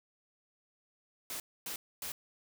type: noise bursts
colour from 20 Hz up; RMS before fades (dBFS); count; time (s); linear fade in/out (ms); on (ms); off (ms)
white; -40; 3; 1.3-2.12; 2; 100; 260
effects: none